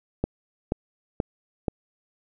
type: click train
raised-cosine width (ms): 2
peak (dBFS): -10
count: 4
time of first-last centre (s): 0.24-1.682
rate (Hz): 2.08
effects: none